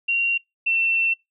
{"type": "tone pair in turn", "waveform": "sine", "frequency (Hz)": [2755, 2695], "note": ["F7", "E7"], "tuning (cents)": [-24, 38], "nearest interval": "unison", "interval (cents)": 38, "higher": "first", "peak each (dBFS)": -18, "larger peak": "neither", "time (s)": [[0.08, 0.38], [0.66, 1.14]], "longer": "second", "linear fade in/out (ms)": 10, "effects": ["noise-tail reverb RT60 0.2 s tail -25 dB re dry"]}